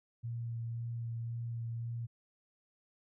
sine tone with vibrato, 116.54 Hz, A#2, in tune, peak -36 dBFS, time 0.23-2.07 s, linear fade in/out 20 ms, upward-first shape sine, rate 1.9 Hz, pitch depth 14 cents each way, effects none

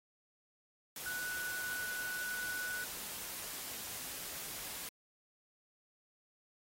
sine tone in noise, 1480 Hz, F#6, in tune, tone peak -38 dBFS, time 1.06-2.84 s, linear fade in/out 2 ms, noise white, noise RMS -44 dBFS, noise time 0.96-4.89 s, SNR +3 dB, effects AAC 48 kbps

